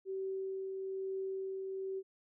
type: tone with tremolo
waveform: sine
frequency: 383.6 Hz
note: G4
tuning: 37 cents flat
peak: -35 dBFS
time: 0.05-2.03 s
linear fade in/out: 50 ms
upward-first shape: triangle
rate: 1.1 Hz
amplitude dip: 30%
effects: none